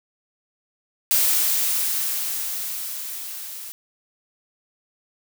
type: noise with level ramp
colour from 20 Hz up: blue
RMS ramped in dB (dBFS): -18 to -36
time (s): 1.11-3.72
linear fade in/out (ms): 0
effects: none